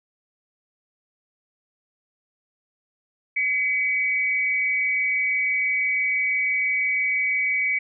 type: tone pair together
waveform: sine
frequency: 2037 / 2263 Hz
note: C7 / C#7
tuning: -47 / +35 cents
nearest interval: major second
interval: 182 cents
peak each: -26 / -21 dBFS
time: 3.36-7.79 s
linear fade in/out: 10 ms
effects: none